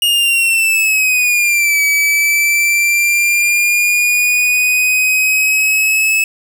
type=linear two-way sweep; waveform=45% pulse; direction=down then up; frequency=2860 to 2282 to 2600 Hz; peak=-10 dBFS; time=0.02-6.24 s; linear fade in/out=2 ms; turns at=1.83 s; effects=none